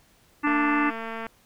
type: harmonic tone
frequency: 293.7 Hz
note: D4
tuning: in tune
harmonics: 1 / 3 / 4 / 5 / 6 / 7 / 8 / 9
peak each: -23 / -30 / -27 / -32 / -31 / -32 / -45 / -34 dBFS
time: 0.43-0.91 s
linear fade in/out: 20 ms
type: click train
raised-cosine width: 0.5 ms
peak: -20 dBFS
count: 181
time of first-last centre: 0.47-1.266 s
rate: 226 Hz
effects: pink hiss -60 dBFS RMS until 1.45 s